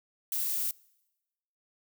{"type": "noise", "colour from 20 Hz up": "violet", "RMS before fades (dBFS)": -31, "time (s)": [0.32, 0.71], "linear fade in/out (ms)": 2, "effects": ["noise-tail reverb RT60 1.0 s tail -25 dB re dry"]}